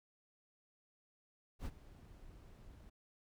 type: noise with ADSR envelope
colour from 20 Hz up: brown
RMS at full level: -40 dBFS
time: 1.59-2.9 s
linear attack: 69 ms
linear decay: 43 ms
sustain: -17 dB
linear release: 10 ms
effects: none

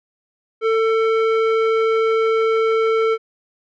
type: tone with low-pass filter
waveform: square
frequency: 446.7 Hz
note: A4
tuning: 26 cents sharp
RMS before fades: -17 dBFS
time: 0.61-3.18 s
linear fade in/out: 50 ms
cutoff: 2000 Hz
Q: 1.1
effects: none

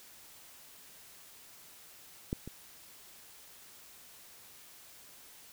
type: clicks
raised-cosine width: 3 ms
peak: -19 / -29 dBFS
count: 2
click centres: 2.329 / 2.476 s
effects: white hiss -55 dBFS RMS until 5.52 s

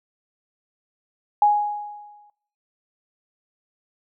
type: tone with exponential decay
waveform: sine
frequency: 830.6 Hz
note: G#5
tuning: in tune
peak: -11 dBFS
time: 1.42-2.3 s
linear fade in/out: 2 ms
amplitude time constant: 190 ms
effects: noise-tail reverb RT60 0.6 s tail -22 dB re dry

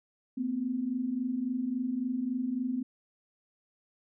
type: tone pair together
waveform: sine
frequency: 233.1 / 256.7 Hz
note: A#3 / C4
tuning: 0 / -33 cents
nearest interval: major second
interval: 167 cents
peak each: -35 / -30 dBFS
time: 0.37-2.83 s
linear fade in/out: 10 ms
effects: none

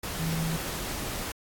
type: tone in noise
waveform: sine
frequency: 162.6 Hz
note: E3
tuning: 23 cents flat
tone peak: -28 dBFS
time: 0.19-0.57 s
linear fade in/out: 5 ms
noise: pink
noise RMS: -34 dBFS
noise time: 0.03-1.32 s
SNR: +3 dB
effects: AAC 64 kbps

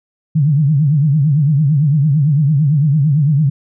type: tone with vibrato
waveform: sine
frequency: 146.83 Hz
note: D3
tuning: in tune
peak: -9 dBFS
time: 0.35-3.5 s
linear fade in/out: 10 ms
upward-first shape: triangle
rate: 8.9 Hz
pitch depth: 190 cents each way
effects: none

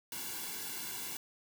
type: noise with comb filter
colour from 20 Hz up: white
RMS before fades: -41 dBFS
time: 0.12-1.17 s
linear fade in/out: 2 ms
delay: 1.6 ms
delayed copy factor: -1
effects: none

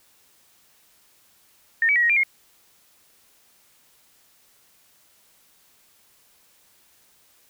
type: tone with pitch steps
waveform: sine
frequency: 1828 / 2280 / 1920 / 1880 / 2384 / 2144 Hz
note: A#6 / C#7 / B6 / A#6 / D7 / C7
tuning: -34 / +48 / -49 / +14 / +25 / +42 cents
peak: -16 dBFS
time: 1.82-2.234 s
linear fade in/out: 2 ms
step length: 69 ms
effects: white hiss -59 dBFS RMS until 7.49 s

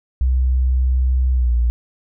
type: tone with pitch glide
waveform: sine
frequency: 63.8 to 59.18 Hz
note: C2 to A#1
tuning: -43 to +27 cents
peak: -13 dBFS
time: 0.21-1.7 s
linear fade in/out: 0 ms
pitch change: -130 cents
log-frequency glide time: 1.33-1.53 s
effects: none

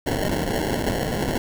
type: noise with sample-and-hold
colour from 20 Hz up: violet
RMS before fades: -24 dBFS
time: 0.06-1.38 s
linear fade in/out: 2 ms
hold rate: 1225 Hz
effects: none

